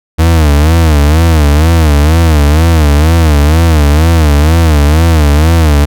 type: tone with vibrato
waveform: 40% pulse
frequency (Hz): 77.7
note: D#2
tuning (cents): -2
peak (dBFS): -3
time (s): 0.18-5.86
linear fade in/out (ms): 20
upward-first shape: sine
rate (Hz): 2.1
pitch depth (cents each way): 130
effects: none